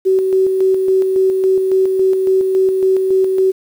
sine tone with tremolo, 379.3 Hz, F#4, 43 cents sharp, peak -9 dBFS, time 0.05-3.52 s, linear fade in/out 20 ms, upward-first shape square, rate 3.6 Hz, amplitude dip 35%, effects 7-bit

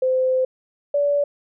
sine tone pair in turn, 516 / 575.4 Hz, C5 / D5, -24 / -36 cents, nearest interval major second, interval 188 cents, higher second, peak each -16 dBFS, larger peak neither, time 0.02-0.45 / 0.94-1.24 s, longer first, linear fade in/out 5 ms, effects none

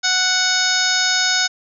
harmonic tone, 740 Hz, F#5, in tune, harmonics 1 / 2 / 3 / 4 / 5 / 6 / 7 / 8 / 9, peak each -28 / -20 / -26 / -31 / -22 / -26 / -21 / -31 / -24 dBFS, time 0.03-1.48 s, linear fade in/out 20 ms, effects none

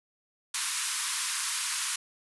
white band-pass noise, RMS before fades -32 dBFS, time 0.54-1.96 s, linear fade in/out 5 ms, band 940 to 11000 Hz, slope 96 dB/octave, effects none

